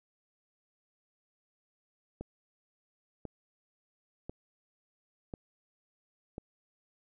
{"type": "click train", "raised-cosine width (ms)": 2, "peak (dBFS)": -26, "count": 5, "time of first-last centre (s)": [2.21, 6.381], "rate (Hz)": 0.959, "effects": []}